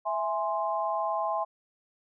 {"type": "chord", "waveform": "sine", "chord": "E augmented", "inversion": "none", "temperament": "equal", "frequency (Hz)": [659.3, 830.6, 1046.5], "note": ["E5", "G#5", "B#5"], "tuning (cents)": [0, 0, 0], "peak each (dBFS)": -31, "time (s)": [0.05, 1.45], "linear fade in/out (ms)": 20, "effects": []}